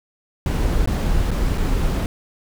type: noise with dropouts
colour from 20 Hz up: brown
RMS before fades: -19 dBFS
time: 0.46-2.06 s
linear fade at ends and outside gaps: 1 ms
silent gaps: 0.859-0.874 / 1.307-1.314 / 1.576-1.58 s
effects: none